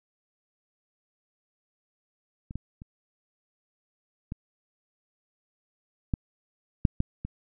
clicks, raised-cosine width 5 ms, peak -26 / -20 / -30 / -21 / -13 / -6 / -12 / -21 dBFS, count 8, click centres 2.509 / 2.556 / 2.819 / 4.321 / 6.138 / 6.852 / 7.004 / 7.25 s, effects none

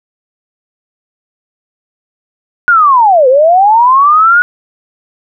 sine linear two-way sweep, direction down then up, 1466 to 493.9 to 1466 Hz, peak -3 dBFS, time 2.68-4.42 s, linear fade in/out 0 ms, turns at 3.28 s, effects none

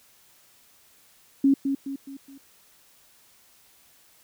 sine tone with echo, 274.4 Hz, C#4, 17 cents flat, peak -15 dBFS, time 1.44-1.54 s, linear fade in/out 5 ms, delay 210 ms, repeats 4, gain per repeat -7 dB, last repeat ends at 2.38 s, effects white hiss -58 dBFS RMS until 4.23 s

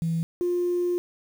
sine tone pair in turn, 164.81 / 353.1 Hz, E3 / F4, 0 / +19 cents, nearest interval octave + minor second, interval 1319 cents, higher second, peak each -22 / -21 dBFS, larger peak second, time 0.02-0.23 / 0.41-0.98 s, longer second, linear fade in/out 0 ms, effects tanh soft clip ceiling -18 dBFS + 8-bit

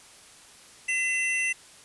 square tone pair together, 2024 / 2700 Hz, B6 / E7, +42 / +41 cents, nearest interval perfect fourth, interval 499 cents, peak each -29 / -27 dBFS, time 0.88-1.53 s, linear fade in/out 10 ms, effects white hiss -51 dBFS RMS until 1.84 s + resampled to 24000 Hz

